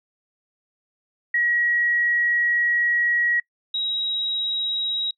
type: tone pair in turn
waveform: sine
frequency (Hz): 1908 / 3829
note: A#6 / A#7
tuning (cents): +40 / +46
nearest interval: octave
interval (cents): 1206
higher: second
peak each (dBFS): -18 / -22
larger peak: first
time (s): 1.34-3.4 / 3.74-5.11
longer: first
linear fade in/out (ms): 5
effects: noise-tail reverb RT60 0.1 s tail -25 dB re dry